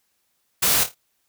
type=noise with echo; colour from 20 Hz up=white; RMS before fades=-19 dBFS; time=0.62-0.84 s; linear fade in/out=10 ms; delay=27 ms; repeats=4; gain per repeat=-9 dB; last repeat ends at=0.948 s; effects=white hiss -70 dBFS RMS until 1.28 s